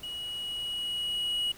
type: tone with level ramp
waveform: triangle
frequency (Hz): 2910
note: F#7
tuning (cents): -29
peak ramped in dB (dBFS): -34 to -25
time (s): 0.03-1.52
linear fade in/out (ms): 5
effects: pink hiss -51 dBFS RMS until 1.57 s